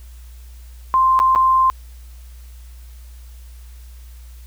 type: tone with dropouts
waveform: sine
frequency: 1046.5 Hz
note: C6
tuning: in tune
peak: -11 dBFS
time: 0.94-1.7 s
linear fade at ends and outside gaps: 0 ms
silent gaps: 1.191-1.2 / 1.35-1.359 s
effects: added 60 Hz sine -36 dBFS peak until 4.46 s + white hiss -52 dBFS RMS until 4.46 s